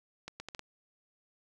accelerating click train, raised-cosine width 0.2 ms, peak -24 dBFS, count 5, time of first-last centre 0.28-0.593 s, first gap 120 ms, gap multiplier 0.72, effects none

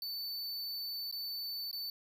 square tone with dropouts, 4514 Hz, C#8, 31 cents sharp, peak -38 dBFS, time 0.02-1.9 s, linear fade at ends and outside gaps 1 ms, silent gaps 1.113-1.125 / 1.713-1.729 s, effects none

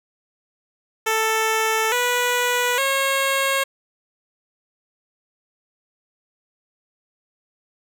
10% pulse tone with pitch steps, 441.8 / 490.2 / 543.9 Hz, A4 / B4 / C#5, +7 / -13 / -33 cents, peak -10 dBFS, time 1.06-3.64 s, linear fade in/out 10 ms, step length 860 ms, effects none

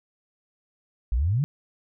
sine exponential sweep, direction up, 51.91 to 156.3 Hz, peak -20 dBFS, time 1.12-1.44 s, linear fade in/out 0 ms, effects none

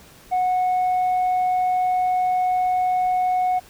sine tone with tanh clipping, 734 Hz, F#5, 14 cents flat, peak -18 dBFS, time 0.31-3.6 s, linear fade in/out 20 ms, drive 1 dB, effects pink hiss -48 dBFS RMS until 3.69 s

